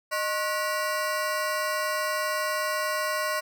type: ring-modulated tone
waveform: 25% pulse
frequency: 849 Hz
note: G#5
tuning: 38 cents sharp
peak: -19 dBFS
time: 0.11-3.41 s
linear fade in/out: 20 ms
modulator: 234 Hz
effects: none